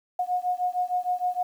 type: beating tone pair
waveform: sine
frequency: 720 / 726.5 Hz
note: F#5 / F#5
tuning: -47 / -32 cents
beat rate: 6.5 Hz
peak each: -27 / -27 dBFS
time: 0.19-1.43 s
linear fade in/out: 5 ms
effects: 9-bit